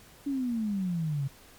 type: exponential sweep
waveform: sine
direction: down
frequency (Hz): 287.4 to 133.8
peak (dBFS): -27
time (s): 0.26-1.28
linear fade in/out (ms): 10
effects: pink hiss -54 dBFS RMS until 1.58 s + MP3 96 kbps